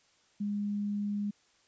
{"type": "tone", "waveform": "sine", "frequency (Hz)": 205, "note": "G#3", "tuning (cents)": -22, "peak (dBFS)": -30, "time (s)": [0.4, 1.31], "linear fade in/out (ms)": 10, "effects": ["white hiss -67 dBFS RMS until 1.67 s", "resampled to 16000 Hz"]}